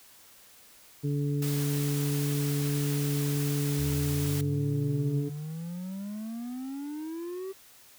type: harmonic tone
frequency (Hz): 143.8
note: D3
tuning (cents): -36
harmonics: 1 / 2 / 3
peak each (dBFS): -27 / -33 / -37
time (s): 1.03-5.3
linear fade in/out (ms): 20
type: noise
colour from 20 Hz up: white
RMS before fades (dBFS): -38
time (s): 1.42-4.41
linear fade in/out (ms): 2
type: exponential sweep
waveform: triangle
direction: up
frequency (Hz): 73.42 to 389.6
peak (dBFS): -32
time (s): 3.78-7.53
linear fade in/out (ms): 20
effects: white hiss -55 dBFS RMS until 7.98 s